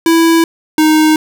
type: tone pair in turn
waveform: square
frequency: 330 / 310.7 Hz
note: E4 / D#4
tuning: +2 / -2 cents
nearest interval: minor second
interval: 104 cents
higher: first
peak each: -7 dBFS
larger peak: neither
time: 0.06-0.44 / 0.78-1.16 s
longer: neither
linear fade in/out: 2 ms
effects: none